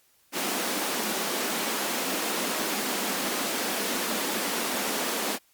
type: high-pass noise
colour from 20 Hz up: pink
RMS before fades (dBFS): -29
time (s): 0.32-5.39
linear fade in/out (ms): 50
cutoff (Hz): 200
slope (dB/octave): 48
effects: white hiss -64 dBFS RMS until 5.53 s + Opus 48 kbps